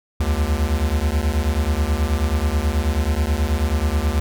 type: beating tone pair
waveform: square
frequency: 69.5 / 78.8 Hz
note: C#2 / D#2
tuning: +5 / +23 cents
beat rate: 9.3 Hz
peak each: -21 dBFS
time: 0.2-4.2 s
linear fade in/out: 5 ms
effects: none